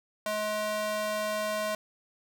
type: tone with high-pass filter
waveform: square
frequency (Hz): 212.2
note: G#3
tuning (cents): +38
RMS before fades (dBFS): -31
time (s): 0.26-1.75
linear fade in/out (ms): 2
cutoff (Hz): 610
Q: 1.4
effects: none